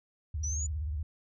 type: tone with vibrato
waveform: sine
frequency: 75.2 Hz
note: D2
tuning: 42 cents sharp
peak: -31 dBFS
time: 0.34-1.03 s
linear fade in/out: 5 ms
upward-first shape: triangle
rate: 17 Hz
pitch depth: 250 cents each way
type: exponential sweep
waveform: sine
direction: up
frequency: 5800 to 7040 Hz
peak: -34 dBFS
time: 0.43-0.67 s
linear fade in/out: 10 ms
effects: none